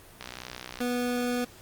click train, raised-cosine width 0.2 ms, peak -20 dBFS, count 38, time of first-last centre 0.21-0.805 s, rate 62.2 Hz
25% pulse tone, 245.2 Hz, B3, 12 cents flat, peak -23 dBFS, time 0.8-1.45 s, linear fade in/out 10 ms
effects pink hiss -51 dBFS RMS until 1.61 s + Opus 32 kbps

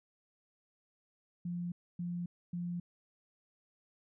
sine tone bursts, 174.61 Hz, F3, in tune, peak -35 dBFS, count 3, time 1.45-2.8 s, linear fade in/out 5 ms, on 270 ms, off 270 ms, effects none

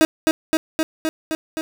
30% pulse tone with echo, 317.3 Hz, D#4, 34 cents sharp, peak -8 dBFS, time 0.01-0.05 s, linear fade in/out 0 ms, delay 260 ms, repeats 6, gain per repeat -2 dB, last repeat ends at 1.61 s, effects none

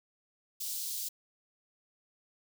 white high-pass noise, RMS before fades -37 dBFS, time 0.6-1.09 s, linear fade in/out 10 ms, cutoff 3800 Hz, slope 24 dB/octave, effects none

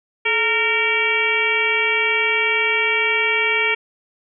harmonic tone with a mistuned harmonic, 461 Hz, A#4, 19 cents flat, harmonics 1 / 2 / 3 / 4 / 5 / 6 / 7, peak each -25 / -28 / -28 / -25 / -18 / -25 / -29 dBFS, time 0.25-3.75 s, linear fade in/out 10 ms, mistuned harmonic 1, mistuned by -110 cents, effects none

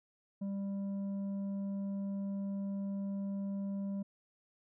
sine tone with tanh clipping, 197.6 Hz, G3, 14 cents sharp, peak -36 dBFS, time 0.41-4.03 s, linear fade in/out 10 ms, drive 6 dB, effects none

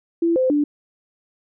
sine tone with pitch steps, 336 / 516 / 293.2 Hz, E4 / C5 / D4, +33 / -24 / -3 cents, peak -15 dBFS, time 0.22-0.64 s, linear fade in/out 5 ms, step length 140 ms, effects none

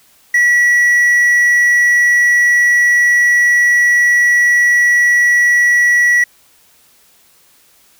triangle tone with quantisation, 1938 Hz, B6, 33 cents flat, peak -6 dBFS, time 0.34-6.24 s, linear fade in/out 5 ms, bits 6, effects white hiss -50 dBFS RMS until 7.99 s

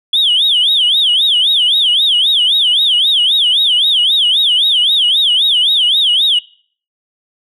sine tone with vibrato, 3313 Hz, G#7, 5 cents flat, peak -7 dBFS, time 0.13-6.39 s, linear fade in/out 5 ms, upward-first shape sine, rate 3.8 Hz, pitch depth 240 cents each way, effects noise-tail reverb RT60 0.5 s tail -23 dB re dry + tanh soft clip ceiling -5 dBFS

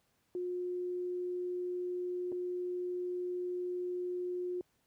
sine tone with dropouts, 358.7 Hz, F4, 46 cents sharp, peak -34 dBFS, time 0.35-4.61 s, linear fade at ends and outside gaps 1 ms, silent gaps 2.319-2.324 s, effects pink hiss -75 dBFS RMS until 4.86 s + high-pass 60 Hz 12 dB/octave

